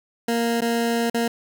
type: tone with dropouts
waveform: 20% pulse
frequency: 233.1 Hz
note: A#3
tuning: in tune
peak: -15 dBFS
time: 0.28-1.28 s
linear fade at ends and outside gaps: 5 ms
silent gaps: 0.608-0.618 / 1.1-1.143 s
effects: none